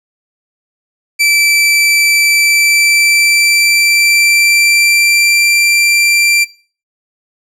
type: tone with pitch glide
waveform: sawtooth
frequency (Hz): 2326 to 2358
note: D7 to D7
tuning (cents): -17 to +6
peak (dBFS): -4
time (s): 1.19-6.45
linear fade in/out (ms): 20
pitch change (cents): +23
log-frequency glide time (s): 2.33-5.46
effects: noise-tail reverb RT60 0.4 s tail -20 dB re dry + low-pass 12000 Hz 12 dB/octave